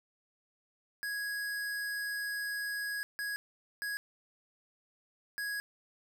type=tone bursts at uneven times; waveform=square; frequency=1661.2 Hz; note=G#6; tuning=in tune; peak=-35 dBFS; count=4; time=1.03-3.03 / 3.19-3.36 / 3.82-3.97 / 5.38-5.6 s; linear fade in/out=0 ms; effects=none